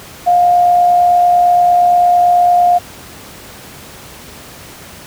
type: tone with amplitude modulation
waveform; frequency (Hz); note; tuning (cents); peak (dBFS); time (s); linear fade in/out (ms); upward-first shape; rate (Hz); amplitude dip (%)
sine; 708; F5; +23; -5; 0.26-2.79; 20; sine; 68.8; 30
effects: pink hiss -34 dBFS RMS until 5.06 s + high-pass 60 Hz 12 dB/octave